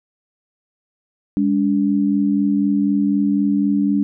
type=tone pair together; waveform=sine; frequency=202.9 / 286.9 Hz; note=G#3 / D4; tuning=-40 / -40 cents; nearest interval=tritone; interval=600 cents; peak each=-17 dBFS; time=1.37-4.03 s; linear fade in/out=0 ms; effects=none